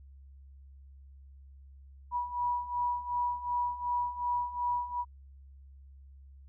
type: beating tone pair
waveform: sine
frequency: 971 / 973.7 Hz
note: B5 / B5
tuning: -30 / -25 cents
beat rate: 2.7 Hz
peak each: -35 / -31 dBFS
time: 2.11-5.05 s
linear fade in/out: 50 ms
effects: added 68 Hz sine -50 dBFS peak until 6.48 s